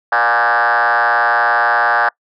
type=tone with frequency modulation; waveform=sine; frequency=1180 Hz; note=D6; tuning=8 cents sharp; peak=-9 dBFS; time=0.12-2.09 s; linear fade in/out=5 ms; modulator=117 Hz; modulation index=4.4; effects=noise-tail reverb RT60 0.1 s tail -25 dB re dry + tanh soft clip ceiling -8 dBFS